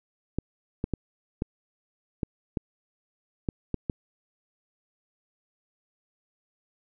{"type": "clicks", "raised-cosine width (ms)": 3, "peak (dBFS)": -14, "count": 9, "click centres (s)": [0.386, 0.841, 0.937, 1.421, 2.232, 2.572, 3.488, 3.743, 3.898], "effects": []}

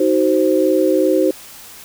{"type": "chord", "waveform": "sine", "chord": "C diminished", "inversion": "first", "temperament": "just", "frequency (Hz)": [314, 376.7, 523.3], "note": ["Eb4", "Gb4", "C5"], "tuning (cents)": [16, 31, 0], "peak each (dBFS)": -16, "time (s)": [0, 1.31], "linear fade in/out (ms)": 5, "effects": ["white hiss -38 dBFS RMS until 1.84 s"]}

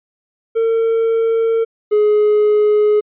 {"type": "tone pair in turn", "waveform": "triangle", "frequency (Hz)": [453.8, 420.7], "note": ["A#4", "G#4"], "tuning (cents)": [-47, 22], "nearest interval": "minor second", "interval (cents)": 131, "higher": "first", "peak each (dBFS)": [-10, -7], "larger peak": "second", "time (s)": [[0.55, 1.65], [1.91, 3.01]], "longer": "neither", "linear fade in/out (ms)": 20, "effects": ["tanh soft clip ceiling -4 dBFS", "resampled to 8000 Hz"]}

